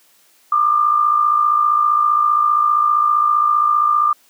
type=tone with amplitude modulation; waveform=sine; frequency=1200 Hz; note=D6; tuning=37 cents sharp; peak=-9 dBFS; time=0.52-4.13 s; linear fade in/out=5 ms; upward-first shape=sine; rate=55.2 Hz; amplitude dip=60%; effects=white hiss -54 dBFS RMS until 4.29 s + high-pass 200 Hz 12 dB/octave